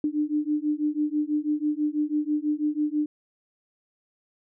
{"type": "beating tone pair", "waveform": "sine", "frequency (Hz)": [296.8, 302.9], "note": ["D4", "D#4"], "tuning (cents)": [18, -46], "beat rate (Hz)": 6.1, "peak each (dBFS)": -26, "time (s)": [0.04, 3.06], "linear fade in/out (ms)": 2, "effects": []}